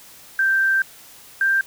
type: tone pair in turn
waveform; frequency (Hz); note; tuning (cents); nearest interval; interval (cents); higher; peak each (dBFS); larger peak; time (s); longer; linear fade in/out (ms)
sine; 1568 / 1579.8; G6 / G6; 0 / +13; unison; 13; second; -15; neither; 0.39-0.82 / 1.41-1.61; first; 2
effects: white hiss -45 dBFS RMS until 1.66 s